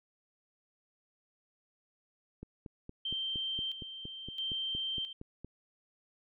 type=click train; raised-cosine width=3 ms; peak=-31 dBFS; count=14; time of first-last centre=2.43-5.446 s; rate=4.31 Hz
type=tone with tremolo; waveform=sine; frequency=3136 Hz; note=G7; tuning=in tune; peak=-33 dBFS; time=3.05-5.13 s; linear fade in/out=5 ms; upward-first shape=square; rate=0.75 Hz; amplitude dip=65%
effects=none